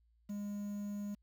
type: tone with quantisation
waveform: triangle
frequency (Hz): 204.7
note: G#3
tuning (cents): -25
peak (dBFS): -36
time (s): 0.29-1.15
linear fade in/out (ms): 10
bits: 10
effects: added 57 Hz sine -68 dBFS peak until 1.22 s